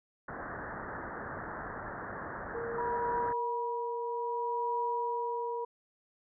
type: low-pass noise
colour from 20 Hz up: white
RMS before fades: -41 dBFS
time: 0.28-3.33 s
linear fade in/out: 5 ms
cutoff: 1800 Hz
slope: 96 dB/octave
type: tone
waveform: sine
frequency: 466.2 Hz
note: A#4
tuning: in tune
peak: -35 dBFS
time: 2.54-5.65 s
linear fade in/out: 10 ms
type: tone with tremolo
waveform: sine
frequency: 965 Hz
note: B5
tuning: 40 cents flat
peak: -30 dBFS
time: 2.78-5.65 s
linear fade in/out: 5 ms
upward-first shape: triangle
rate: 0.62 Hz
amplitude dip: 55%
effects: none